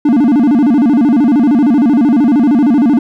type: tone with vibrato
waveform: triangle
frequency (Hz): 261.6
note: C4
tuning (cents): 0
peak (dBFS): -4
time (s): 0.05-2.99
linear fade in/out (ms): 5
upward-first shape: square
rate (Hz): 13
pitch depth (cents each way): 210
effects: none